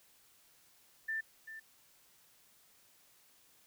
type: tone with echo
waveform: sine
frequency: 1780 Hz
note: A6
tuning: 20 cents sharp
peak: -34 dBFS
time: 1.08-1.21 s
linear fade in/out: 10 ms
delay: 390 ms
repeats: 1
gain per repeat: -11 dB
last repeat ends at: 1.6 s
effects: white hiss -66 dBFS RMS until 3.66 s